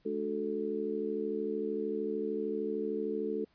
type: harmonic tone with a mistuned harmonic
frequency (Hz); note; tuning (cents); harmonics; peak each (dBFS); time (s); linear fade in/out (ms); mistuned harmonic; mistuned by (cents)
73.2; D2; -5; 3 / 4 / 5 / 6; -39 / -39 / -38 / -34; 0.05-3.45; 10; 3; -54
effects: pink hiss -70 dBFS RMS until 3.54 s + resampled to 11025 Hz